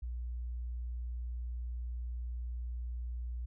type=tone; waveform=sine; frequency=60 Hz; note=B1; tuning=49 cents flat; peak=-36 dBFS; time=0.02-3.46 s; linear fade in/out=10 ms; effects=none